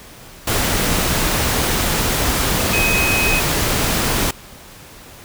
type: tone in noise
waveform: sine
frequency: 2526 Hz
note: D#7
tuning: 26 cents sharp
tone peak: -17 dBFS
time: 2.73-3.4 s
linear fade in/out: 5 ms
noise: pink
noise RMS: -18 dBFS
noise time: 0.47-4.31 s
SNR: -2 dB
effects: pink hiss -40 dBFS RMS until 5.24 s